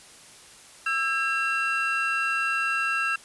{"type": "tone cluster", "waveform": "triangle", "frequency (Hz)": [1324, 1620, 2720], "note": ["E6", "G#6", "F7"], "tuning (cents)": [7, -43, -46], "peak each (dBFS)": -26, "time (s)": [0.86, 3.16], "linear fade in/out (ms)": 5, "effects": ["white hiss -49 dBFS RMS until 3.24 s", "resampled to 24000 Hz"]}